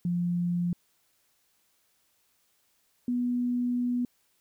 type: tone pair in turn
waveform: sine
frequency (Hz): 174.7 / 244.9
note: F3 / B3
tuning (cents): +1 / -14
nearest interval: tritone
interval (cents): 585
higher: second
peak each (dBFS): -25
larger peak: neither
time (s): 0.05-0.73 / 3.08-4.05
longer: second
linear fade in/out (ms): 2
effects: white hiss -70 dBFS RMS until 4.4 s